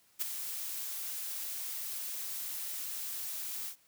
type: noise with ADSR envelope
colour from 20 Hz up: blue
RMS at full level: -31 dBFS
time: 0.19-3.76 s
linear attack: 26 ms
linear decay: 15 ms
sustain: -8 dB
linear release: 87 ms
effects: white hiss -67 dBFS RMS until 3.87 s